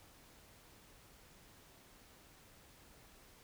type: silence
effects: pink hiss -62 dBFS RMS until 3.43 s